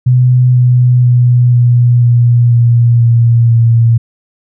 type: tone with pitch steps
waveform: sine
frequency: 125.6 / 124.16 / 122.73 / 121.32 / 119.93 / 118.55 / 117.19 / 115.84 Hz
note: B2 / B2 / B2 / B2 / A#2 / A#2 / A#2 / A#2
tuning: +30 / +10 / -10 / -30 / +50 / +30 / +10 / -10 cents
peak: -4 dBFS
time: 0.06-3.98 s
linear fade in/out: 10 ms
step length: 490 ms
effects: none